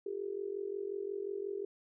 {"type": "tone with amplitude modulation", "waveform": "sine", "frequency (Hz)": 399, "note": "G4", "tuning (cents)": 31, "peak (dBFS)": -32, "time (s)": [0.06, 1.65], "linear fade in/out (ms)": 5, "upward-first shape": "sine", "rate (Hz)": 45.6, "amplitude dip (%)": 85, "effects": []}